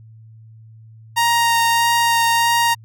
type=tone with vibrato; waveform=sawtooth; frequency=932.3 Hz; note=A#5; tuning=in tune; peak=-10 dBFS; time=1.16-2.75 s; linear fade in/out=20 ms; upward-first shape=sine; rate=1.6 Hz; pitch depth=10 cents each way; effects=added 111 Hz sine -40 dBFS peak until 2.84 s